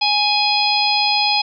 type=harmonic tone; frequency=833 Hz; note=G#5; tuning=5 cents sharp; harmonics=1 / 3 / 4 / 5 / 6; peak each=-19 / -21 / -23 / -21 / -20 dBFS; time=0.01-1.42 s; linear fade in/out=10 ms; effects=none